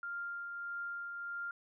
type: tone with tremolo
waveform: sine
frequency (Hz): 1396.9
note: F6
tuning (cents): 0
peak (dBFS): -37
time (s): 0.03-1.51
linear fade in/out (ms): 2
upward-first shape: triangle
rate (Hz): 1.6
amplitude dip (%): 35
effects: none